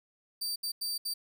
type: tone bursts at uneven times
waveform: sawtooth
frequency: 4646 Hz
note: D8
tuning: 20 cents flat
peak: -29 dBFS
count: 4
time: 0.41-0.56 / 0.63-0.72 / 0.81-0.98 / 1.05-1.14 s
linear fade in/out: 10 ms
effects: none